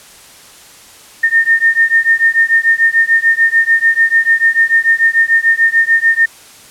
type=beating tone pair; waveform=sine; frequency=1819 / 1825.8 Hz; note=A#6 / A#6; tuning=-43 / -36 cents; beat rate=6.8 Hz; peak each=-11 dBFS; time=1.23-6.26 s; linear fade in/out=10 ms; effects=white hiss -39 dBFS RMS until 6.7 s + low-pass 11000 Hz 12 dB/octave